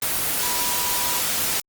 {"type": "tone in noise", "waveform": "sine", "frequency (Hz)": 976, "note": "B5", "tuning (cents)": -21, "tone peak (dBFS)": -30, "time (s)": [0.43, 1.19], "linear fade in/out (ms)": 2, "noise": "white", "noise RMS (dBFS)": -23, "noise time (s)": [0.02, 1.6], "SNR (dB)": -10, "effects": ["Opus 24 kbps"]}